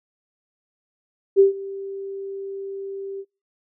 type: tone with ADSR envelope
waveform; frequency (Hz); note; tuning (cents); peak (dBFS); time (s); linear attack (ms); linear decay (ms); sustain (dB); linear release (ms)
sine; 392; G4; 0; -8; 1.36-3.25; 35; 130; -21; 53
effects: noise-tail reverb RT60 0.3 s tail -25 dB re dry